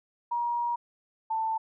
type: tone pair in turn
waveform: sine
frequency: 951 / 888.3 Hz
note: A#5 / A5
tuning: +34 / +16 cents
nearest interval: minor second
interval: 118 cents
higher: first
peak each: -26 dBFS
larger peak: neither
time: 0.31-0.76 / 1.3-1.58 s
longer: first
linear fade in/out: 10 ms
effects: none